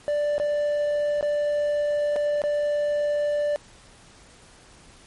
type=tone with dropouts; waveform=triangle; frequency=588 Hz; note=D5; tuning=2 cents sharp; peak=-19 dBFS; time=0.08-3.56 s; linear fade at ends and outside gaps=0 ms; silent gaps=0.381-0.399 / 1.21-1.227 / 2.159-2.163 / 2.418-2.438 s; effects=pink hiss -51 dBFS RMS until 5.06 s + MP3 48 kbps